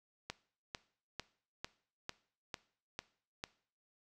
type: click train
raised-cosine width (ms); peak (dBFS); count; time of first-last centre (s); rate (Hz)
0.2; -22; 8; 0.3-3.439; 2.23
effects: noise-tail reverb RT60 0.5 s tail -19 dB re dry